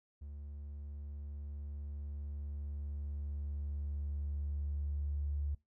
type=tone with level ramp; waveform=triangle; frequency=72.3 Hz; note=D2; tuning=27 cents flat; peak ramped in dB=-42 to -29 dBFS; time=0.21-5.55 s; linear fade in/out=10 ms; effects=noise-tail reverb RT60 0.2 s tail -25 dB re dry + tanh soft clip ceiling -31 dBFS